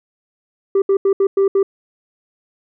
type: tone bursts at uneven times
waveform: sine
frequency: 392 Hz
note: G4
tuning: in tune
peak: -8 dBFS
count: 6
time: 0.75-0.82 / 0.89-0.97 / 1.05-1.13 / 1.2-1.27 / 1.37-1.48 / 1.55-1.63 s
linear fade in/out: 5 ms
effects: tanh soft clip ceiling -10 dBFS